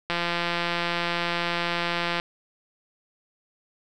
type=click train; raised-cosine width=0.3 ms; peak=-10 dBFS; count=362; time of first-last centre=0.1-2.199 s; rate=172 Hz; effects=none